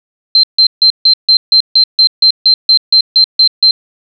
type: tone bursts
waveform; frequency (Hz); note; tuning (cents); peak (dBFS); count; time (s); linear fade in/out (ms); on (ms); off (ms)
sine; 4123; C8; -26; -3; 15; 0.35-3.71; 2; 84; 150
effects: none